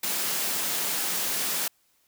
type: high-pass noise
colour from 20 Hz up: white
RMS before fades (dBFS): -28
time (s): 0.03-1.68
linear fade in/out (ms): 5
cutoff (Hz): 140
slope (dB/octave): 48
effects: white hiss -67 dBFS RMS until 2.07 s